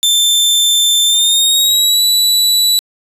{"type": "tone with pitch glide", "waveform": "sawtooth", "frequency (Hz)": [3555, 3945], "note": ["A7", "B7"], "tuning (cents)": [17, -3], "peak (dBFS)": -6, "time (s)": [0.03, 2.79], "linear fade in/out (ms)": 0, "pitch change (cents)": 180, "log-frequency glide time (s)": [1.05, 2.02], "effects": ["resampled to 32000 Hz"]}